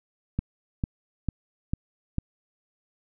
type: click train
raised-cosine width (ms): 5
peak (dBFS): -13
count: 5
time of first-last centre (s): 0.39-2.184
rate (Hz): 2.23
effects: none